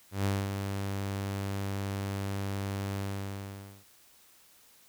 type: tone with ADSR envelope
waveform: sawtooth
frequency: 98.7 Hz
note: G2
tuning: 12 cents sharp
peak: -22 dBFS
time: 0.11-3.85 s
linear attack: 140 ms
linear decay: 230 ms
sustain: -6 dB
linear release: 860 ms
effects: white hiss -60 dBFS RMS until 4.88 s